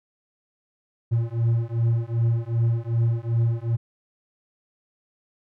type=beating tone pair; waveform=triangle; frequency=114.8 / 117.4 Hz; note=A#2 / A#2; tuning=-26 / +13 cents; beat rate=2.6 Hz; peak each=-21 dBFS; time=1.11-3.77 s; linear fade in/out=20 ms; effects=none